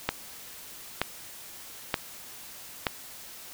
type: click train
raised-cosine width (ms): 0.3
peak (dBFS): -8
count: 4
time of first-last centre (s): 0.09-2.868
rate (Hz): 1.08
effects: white hiss -45 dBFS RMS until 3.53 s